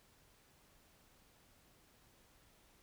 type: silence
effects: pink hiss -68 dBFS RMS until 2.82 s